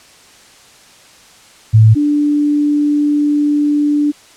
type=tone pair in turn; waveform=sine; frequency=110 / 293.7 Hz; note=A2 / D4; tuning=0 / 0 cents; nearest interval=octave + perfect fourth; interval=1700 cents; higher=second; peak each=-3 / -10 dBFS; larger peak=first; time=1.73-1.95 / 1.95-4.12 s; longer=second; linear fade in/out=20 ms; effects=white hiss -43 dBFS RMS until 4.36 s + low-pass 8000 Hz 12 dB/octave